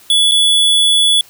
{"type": "tone with dropouts", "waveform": "square", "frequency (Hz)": 3420, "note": "A7", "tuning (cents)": -50, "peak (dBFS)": -9, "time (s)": [0.1, 1.21], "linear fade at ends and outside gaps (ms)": 2, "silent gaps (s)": [0.313, 0.318], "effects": ["white hiss -44 dBFS RMS until 1.29 s"]}